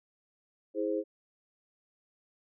sine chord, E augmented, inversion none, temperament equal with one note detuned, 323.8 / 415.3 / 523.3 Hz, E4 / G#4 / B#4, -31 / 0 / 0 cents, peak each -33 / -33 / -33 dBFS, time 0.74-1.04 s, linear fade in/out 50 ms, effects none

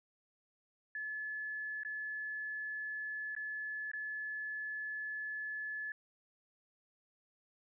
sine tone with dropouts, 1720 Hz, A6, 40 cents flat, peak -38 dBFS, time 0.95-5.92 s, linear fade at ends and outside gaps 2 ms, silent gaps 1.834-1.849 / 3.351-3.364 / 3.916-3.934 s, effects none

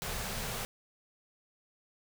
pink band-stop noise, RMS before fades -37 dBFS, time 0.02-0.65 s, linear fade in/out 0 ms, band 240 to 370 Hz, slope 96 dB/octave, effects none

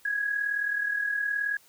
sine tone with amplitude modulation, 1661.2 Hz, G#6, in tune, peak -23 dBFS, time 0.05-1.57 s, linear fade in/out 5 ms, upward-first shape sine, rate 39 Hz, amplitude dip 60%, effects white hiss -59 dBFS RMS until 1.68 s

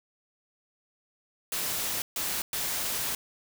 white noise bursts at uneven times, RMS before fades -31 dBFS, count 3, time 1.52-2.02 / 2.16-2.42 / 2.53-3.15 s, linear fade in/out 2 ms, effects none

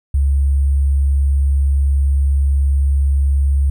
sine tone with sample-and-hold, 69.3 Hz, C#2, in tune, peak -11 dBFS, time 0.14-3.7 s, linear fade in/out 5 ms, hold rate 8820 Hz, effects none

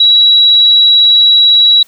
sine tone, 3894 Hz, B7, 25 cents flat, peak -3 dBFS, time 0-1.83 s, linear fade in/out 5 ms, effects white hiss -46 dBFS RMS until 1.87 s

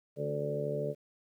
harmonic tone with a mistuned harmonic, 72.9 Hz, D2, 12 cents flat, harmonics 2 / 3 / 4 / 5 / 6 / 7 / 8, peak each -37 / -44 / -46 / -44 / -36 / -43 / -36 dBFS, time 0.16-0.95 s, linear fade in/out 50 ms, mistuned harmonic 5, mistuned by +19 cents, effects 11-bit

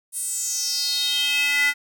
square tone with high-pass filter sweep, 286.9 Hz, D4, 40 cents flat, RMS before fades -23 dBFS, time 0.12-1.74 s, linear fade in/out 50 ms, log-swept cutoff 9800 to 1800 Hz, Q 5.3, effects none

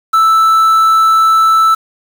triangle tone with quantisation, 1318.5 Hz, E6, in tune, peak -4 dBFS, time 0.13-1.75 s, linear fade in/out 10 ms, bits 5, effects none

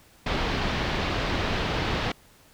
pink low-pass noise, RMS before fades -27 dBFS, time 0.26-2.12 s, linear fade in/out 5 ms, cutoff 4200 Hz, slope 24 dB/octave, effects pink hiss -56 dBFS RMS until 2.53 s

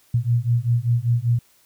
sine beating tone pair, 116.54 / 121.64 Hz, A#2 / B2, 0 / -26 cents, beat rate 5.1 Hz, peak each -20 / -20 dBFS, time 0.14-1.39 s, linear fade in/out 5 ms, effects white hiss -58 dBFS RMS until 1.65 s

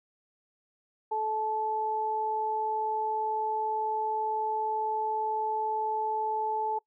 sine tone pair together, 434.5 / 869 Hz, A4 / A5, -22 / -22 cents, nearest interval octave, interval 1200 cents, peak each -34 / -28 dBFS, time 1.11-6.79 s, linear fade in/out 10 ms, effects noise-tail reverb RT60 0.1 s tail -23 dB re dry

